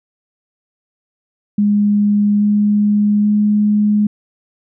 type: tone with pitch steps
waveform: sine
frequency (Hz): 206.1 / 207.5 / 209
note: G#3 / G#3 / G#3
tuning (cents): -13 / -1 / +11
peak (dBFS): -10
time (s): 1.58-4.07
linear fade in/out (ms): 5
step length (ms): 830
effects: none